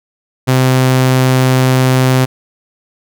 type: tone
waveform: sawtooth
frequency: 129.4 Hz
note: C3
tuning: 19 cents flat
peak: -4 dBFS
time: 0.47-2.26 s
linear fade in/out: 20 ms
effects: none